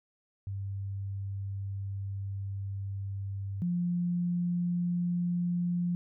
sine tone pair in turn, 98.4 / 175.33 Hz, G2 / F3, +7 / +7 cents, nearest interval minor seventh, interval 1000 cents, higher second, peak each -33 / -27 dBFS, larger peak second, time 0.47-3.62 / 3.62-5.95 s, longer first, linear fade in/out 0 ms, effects none

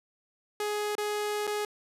sawtooth tone with dropouts, 417.9 Hz, G#4, 11 cents sharp, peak -25 dBFS, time 0.6-1.65 s, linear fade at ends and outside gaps 2 ms, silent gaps 0.953-0.981 / 1.47-1.475 s, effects resampled to 32000 Hz

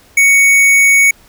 sine tone with tanh clipping, 2228 Hz, C#7, 8 cents sharp, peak -7 dBFS, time 0.17-1.11 s, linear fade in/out 5 ms, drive 17 dB, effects pink hiss -46 dBFS RMS until 1.28 s

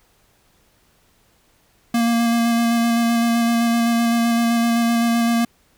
square tone with vibrato, 233.1 Hz, A#3, in tune, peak -16 dBFS, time 1.94-5.45 s, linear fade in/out 5 ms, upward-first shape square, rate 7.8 Hz, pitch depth 11 cents each way, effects pink hiss -59 dBFS RMS until 5.77 s

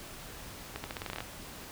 accelerating click train, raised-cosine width 0.3 ms, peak -20 dBFS, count 11, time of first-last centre 0.76-1.205 s, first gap 80 ms, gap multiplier 0.86, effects pink hiss -46 dBFS RMS until 1.71 s

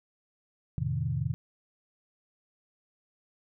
sine chord, F dominant seventh, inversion none, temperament equal, 87.31 / 110 / 130.81 / 155.56 Hz, F2 / A2 / C3 / Eb3, 0 / 0 / 0 / 0 cents, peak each -36 / -34 / -31 / -33 dBFS, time 0.78-1.34 s, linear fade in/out 0 ms, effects none

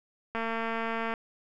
click train, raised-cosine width 0.5 ms, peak -18 dBFS, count 180, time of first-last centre 0.35-1.139 s, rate 227 Hz, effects none

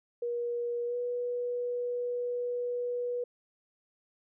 sine tone with pitch glide, 477.4 to 487.4 Hz, A#4 to B4, +41 to -23 cents, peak -30 dBFS, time 0.22-3.24 s, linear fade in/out 5 ms, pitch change +36 cents, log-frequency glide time 0.86-0.96 s, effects none

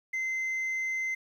sine tone, 2068 Hz, C7, 21 cents flat, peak -26 dBFS, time 0.13-1.15 s, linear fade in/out 10 ms, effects tanh soft clip ceiling -28 dBFS + 10-bit

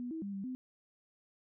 sine tone with pitch steps, 245.2 / 322.3 / 200 / 195.9 / 255.6 Hz, B3 / E4 / G3 / G3 / C4, -12 / -39 / +35 / -1 / -40 cents, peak -37 dBFS, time 0-0.55 s, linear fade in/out 0 ms, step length 110 ms, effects none

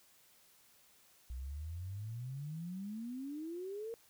sine exponential sweep, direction up, 60 to 468.7 Hz, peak -40 dBFS, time 1.3-3.94 s, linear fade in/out 0 ms, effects white hiss -66 dBFS RMS until 4.09 s

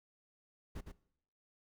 brown noise with echo, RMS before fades -42 dBFS, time 0.75-0.81 s, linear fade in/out 10 ms, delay 110 ms, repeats 1, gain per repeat -5 dB, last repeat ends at 0.92 s, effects noise-tail reverb RT60 0.7 s tail -20 dB re dry

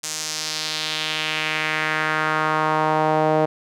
sawtooth tone with band-pass filter sweep, 155.56 Hz, D#3, in tune, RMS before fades -22 dBFS, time 0.03-3.46 s, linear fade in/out 10 ms, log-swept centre 7000 to 610 Hz, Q 2, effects none

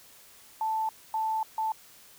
sine tone bursts at uneven times, 880 Hz, A5, in tune, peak -26 dBFS, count 3, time 0.61-0.89 / 1.14-1.43 / 1.58-1.72 s, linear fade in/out 2 ms, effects white hiss -54 dBFS RMS until 2.18 s

